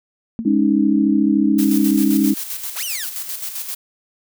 sine tone with exponential decay, 227.6 Hz, A#3, 41 cents flat, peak -17 dBFS, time 0.39-0.54 s, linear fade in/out 0 ms, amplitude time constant 31 ms
sine chord, Ab suspended fourth, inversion none, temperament equal, 207.7 / 277.2 / 311.1 Hz, Ab3 / Db4 / Eb4, 0 / 0 / 0 cents, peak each -17 dBFS, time 0.45-2.34 s, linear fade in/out 10 ms
blue noise with tremolo, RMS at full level -26 dBFS, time 1.58-3.75 s, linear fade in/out 10 ms, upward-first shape square, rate 7.6 Hz, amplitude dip 50%
10% pulse linear two-way sweep, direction up then down, 241 to 3112 to 1318 Hz, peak -16 dBFS, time 2.75-3.07 s, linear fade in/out 50 ms, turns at 2.84 s
effects none

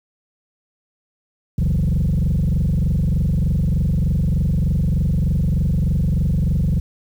sine tone with frequency modulation, 110 Hz, A2, in tune, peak -13 dBFS, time 1.58-6.8 s, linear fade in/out 5 ms, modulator 23.3 Hz, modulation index 3, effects tanh soft clip ceiling -13 dBFS + 8-bit

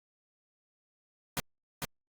pink noise with echo, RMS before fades -32 dBFS, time 1.37-1.4 s, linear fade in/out 0 ms, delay 450 ms, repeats 1, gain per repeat -3 dB, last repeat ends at 1.85 s, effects Opus 48 kbps

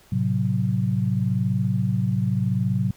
sine chord, F# diminished, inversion first, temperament equal, 110 / 130.81 / 185 Hz, A2 / C3 / F#3, 0 / 0 / 0 cents, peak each -24 dBFS, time 0.12-2.91 s, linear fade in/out 5 ms, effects pink hiss -54 dBFS RMS until 2.96 s

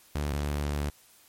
sawtooth tone pair in turn, 73.42 / 72.91 Hz, D2 / D2, 0 / -12 cents, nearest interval unison, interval 12 cents, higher first, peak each -24 dBFS, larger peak neither, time 0.15-0.33 / 0.33-0.9 s, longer second, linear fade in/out 5 ms, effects white hiss -58 dBFS RMS until 1.28 s + MP3 64 kbps

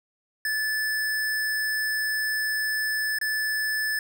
square tone with dropouts, 1739 Hz, A6, 21 cents flat, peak -25 dBFS, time 0.45-3.99 s, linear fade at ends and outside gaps 2 ms, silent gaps 3.187-3.213 s, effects none

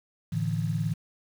sine chord, A suspended fourth, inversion none, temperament just, 110 / 146.67 / 165 Hz, A2 / D3 / E3, 0 / -2 / +2 cents, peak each -30 / -31 / -29 dBFS, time 0.32-0.94 s, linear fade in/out 10 ms, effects 8-bit

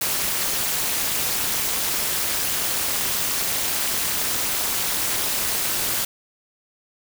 white noise with amplitude modulation, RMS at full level -20 dBFS, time 0.01-6.05 s, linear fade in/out 5 ms, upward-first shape sine, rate 230 Hz, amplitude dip 80%, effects none

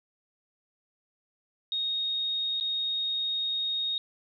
sine tone with dropouts, 3729 Hz, A#7, in tune, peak -27 dBFS, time 1.72-3.98 s, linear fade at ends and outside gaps 1 ms, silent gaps 2.6-2.609 s, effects none

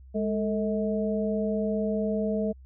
sine tone cluster, 207.5 / 445 / 638 Hz, G#3 / A4 / D#5, -1 / +20 / +43 cents, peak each -27 / -30 / -31 dBFS, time 0.14-2.53 s, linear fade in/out 20 ms, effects added 65 Hz sine -46 dBFS peak until 2.65 s

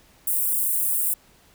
white high-pass noise, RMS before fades -23 dBFS, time 0.27-1.14 s, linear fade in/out 5 ms, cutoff 8600 Hz, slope 48 dB/octave, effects pink hiss -56 dBFS RMS until 1.54 s

